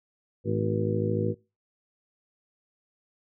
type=harmonic tone with a mistuned harmonic; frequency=53.3 Hz; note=G#1; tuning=46 cents sharp; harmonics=2 / 3 / 4 / 5 / 6 / 7 / 8 / 9; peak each=-29 / -33 / -32 / -38 / -35 / -31 / -41 / -31 dBFS; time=0.44-1.35 s; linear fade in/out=50 ms; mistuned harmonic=5; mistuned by=-80 cents; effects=noise-tail reverb RT60 0.3 s tail -24 dB re dry